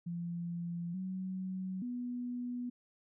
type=tone with pitch steps; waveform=sine; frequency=171.7 / 187.2 / 245.2 Hz; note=F3 / F#3 / B3; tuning=-29 / +20 / -12 cents; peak=-36 dBFS; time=0.06-2.7 s; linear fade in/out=10 ms; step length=880 ms; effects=none